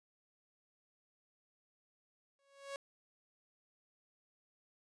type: tone with exponential growth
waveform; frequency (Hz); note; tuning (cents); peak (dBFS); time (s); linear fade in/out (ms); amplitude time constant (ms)
sawtooth; 554.4; C#5; 0; -35; 2.39-2.76; 1; 80
effects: resampled to 22050 Hz